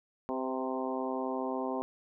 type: harmonic tone with a mistuned harmonic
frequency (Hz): 130.7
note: C3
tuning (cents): -1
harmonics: 2 / 3 / 4 / 5 / 6 / 7 / 8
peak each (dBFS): -36 / -38 / -39 / -40 / -41 / -41 / -42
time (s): 0.29-1.82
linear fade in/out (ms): 0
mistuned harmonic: 4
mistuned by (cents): -24
effects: none